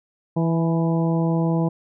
harmonic tone with a mistuned harmonic, 164.81 Hz, E3, in tune, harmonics 1 / 2 / 3 / 4 / 5 / 6, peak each -19 / -25 / -29 / -31 / -33 / -35 dBFS, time 0.36-1.69 s, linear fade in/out 10 ms, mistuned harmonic 5, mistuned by +27 cents, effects none

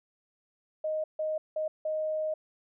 sine tone bursts at uneven times, 622.3 Hz, D#5, in tune, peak -28 dBFS, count 4, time 0.84-1.04 / 1.19-1.38 / 1.56-1.68 / 1.85-2.34 s, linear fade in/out 5 ms, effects none

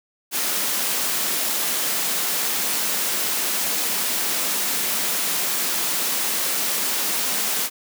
white high-pass noise, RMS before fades -23 dBFS, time 0.31-7.7 s, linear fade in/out 50 ms, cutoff 160 Hz, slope 48 dB/octave, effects none

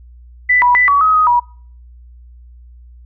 sine tone with pitch steps, 1988 / 978 / 1989 / 1134 / 1269 / 1253 / 965 Hz, B6 / B5 / B6 / C#6 / D#6 / D#6 / B5, +11 / -17 / +12 / +39 / +34 / +12 / -40 cents, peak -8 dBFS, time 0.49-1.4 s, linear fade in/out 10 ms, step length 130 ms, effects noise-tail reverb RT60 0.5 s tail -25 dB re dry + added 60 Hz sine -37 dBFS peak until 3.05 s

